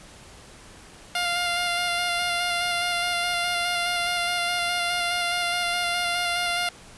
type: tone with vibrato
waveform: 10% pulse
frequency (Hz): 701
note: F5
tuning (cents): +6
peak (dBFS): -15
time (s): 1.15-6.69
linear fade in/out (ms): 2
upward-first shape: square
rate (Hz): 4.8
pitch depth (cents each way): 13
effects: pink hiss -47 dBFS RMS until 6.97 s + resampled to 24000 Hz